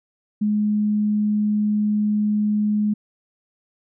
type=tone; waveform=sine; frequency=210 Hz; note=G#3; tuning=19 cents sharp; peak=-17 dBFS; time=0.41-2.94 s; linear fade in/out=10 ms; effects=none